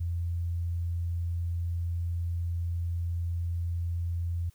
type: tone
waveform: sine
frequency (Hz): 85.5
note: F2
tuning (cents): -36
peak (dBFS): -28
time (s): 0-4.5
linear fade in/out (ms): 10
effects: white hiss -66 dBFS RMS until 4.54 s